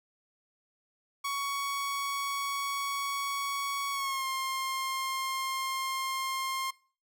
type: tone with pitch glide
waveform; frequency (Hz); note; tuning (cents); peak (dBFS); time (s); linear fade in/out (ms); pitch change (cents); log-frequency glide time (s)
sawtooth; 1118 to 1061.4; C#6 to C6; +14 to +24; -27; 1.24-6.71; 10; -90; 3.92-4.26
effects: noise-tail reverb RT60 0.4 s tail -22 dB re dry